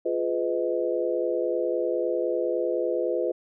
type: chord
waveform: sine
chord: F half-diminished seventh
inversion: none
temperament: just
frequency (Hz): 349.2 / 419.1 / 502.9 / 628.6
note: F4 / Ab4 / Cb5 / Eb5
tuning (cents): 0 / +16 / +31 / +18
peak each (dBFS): -28 / -31 / -27 / -31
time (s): 0.05-3.32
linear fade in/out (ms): 10
effects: none